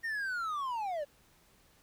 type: linear sweep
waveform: triangle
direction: down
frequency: 1864.7 to 554.4 Hz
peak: -31 dBFS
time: 0.03-1.05 s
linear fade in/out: 20 ms
effects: pink hiss -65 dBFS RMS until 1.82 s

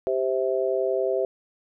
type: harmonic tone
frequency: 130.81 Hz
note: C3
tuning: in tune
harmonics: 3 / 4 / 5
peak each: -25 / -26 / -27 dBFS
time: 0.07-1.25 s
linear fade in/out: 0 ms
effects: none

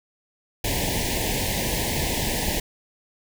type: band-stop noise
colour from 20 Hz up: pink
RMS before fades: -25 dBFS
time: 0.64-2.6 s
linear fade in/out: 5 ms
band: 980 to 1700 Hz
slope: 96 dB/octave
effects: none

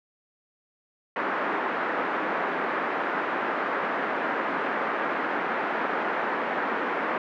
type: band-pass noise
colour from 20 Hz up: white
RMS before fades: -28 dBFS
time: 1.16-7.18 s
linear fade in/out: 2 ms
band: 230 to 1700 Hz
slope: 24 dB/octave
effects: none

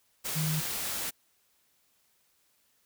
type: tone in noise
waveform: sine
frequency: 156.1 Hz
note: D#3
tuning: 6 cents sharp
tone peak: -28 dBFS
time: 0.35-0.61 s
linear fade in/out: 20 ms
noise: white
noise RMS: -34 dBFS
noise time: 0.24-1.11 s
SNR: +3 dB
effects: white hiss -70 dBFS RMS until 2.85 s

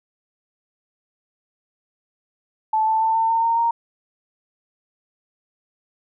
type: tone with pitch steps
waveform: sine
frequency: 873 / 882.1 / 891.3 / 900.7 / 910.1 / 919.6 / 929.2 Hz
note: A5 / A5 / A5 / A5 / A#5 / A#5 / A#5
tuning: -14 / +4 / +22 / +40 / -42 / -24 / -6 cents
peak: -16 dBFS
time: 2.73-3.71 s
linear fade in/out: 5 ms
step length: 140 ms
effects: none

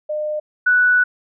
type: tone pair in turn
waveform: sine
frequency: 606 / 1480.1 Hz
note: D#5 / F#6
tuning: -46 / 0 cents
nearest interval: octave + minor third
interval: 1546 cents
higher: second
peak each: -20 / -11 dBFS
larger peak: second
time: 0.09-0.4 / 0.66-1.04 s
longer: second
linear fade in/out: 10 ms
effects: none

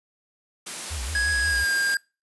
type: high-pass noise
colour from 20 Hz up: white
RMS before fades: -33 dBFS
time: 0.66-1.95 s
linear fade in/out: 10 ms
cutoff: 140 Hz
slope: 24 dB/octave
type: tone with vibrato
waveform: sine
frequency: 69 Hz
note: C#2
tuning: 7 cents flat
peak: -29 dBFS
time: 0.9-1.65 s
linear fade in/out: 20 ms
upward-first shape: sine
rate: 5.6 Hz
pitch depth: 270 cents each way
type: tone with pitch glide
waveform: square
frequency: 1661.2 to 1608.3 Hz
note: G#6 to G6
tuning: 0 to +44 cents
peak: -22 dBFS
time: 1.15-1.97 s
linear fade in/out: 2 ms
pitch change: -56 cents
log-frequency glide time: 1.41-1.69 s
effects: noise-tail reverb RT60 0.3 s tail -25 dB re dry + resampled to 24000 Hz

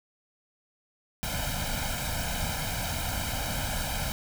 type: noise with comb filter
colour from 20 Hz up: pink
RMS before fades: -31 dBFS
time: 1.23-4.12 s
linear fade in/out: 0 ms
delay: 1.3 ms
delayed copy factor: +0.95
effects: none

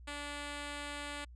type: tone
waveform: 5% pulse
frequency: 290 Hz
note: D4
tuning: 22 cents flat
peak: -29 dBFS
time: 0.07-1.25 s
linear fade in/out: 10 ms
effects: added 60 Hz sine -50 dBFS peak until 1.35 s + resampled to 22050 Hz

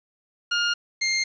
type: tone pair in turn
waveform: 20% pulse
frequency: 1417 / 2115 Hz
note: F6 / C7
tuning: +25 / +18 cents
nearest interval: perfect fifth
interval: 693 cents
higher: second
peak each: -16 dBFS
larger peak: neither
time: 0.51-0.74 / 1.01-1.24 s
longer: neither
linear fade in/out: 10 ms
effects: resampled to 16000 Hz + 8-bit

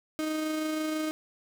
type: tone with amplitude modulation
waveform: 35% pulse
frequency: 311.1 Hz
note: D#4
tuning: in tune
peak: -26 dBFS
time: 0.19-1.11 s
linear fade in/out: 0 ms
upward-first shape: sine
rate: 26.1 Hz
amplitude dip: 25%
effects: none

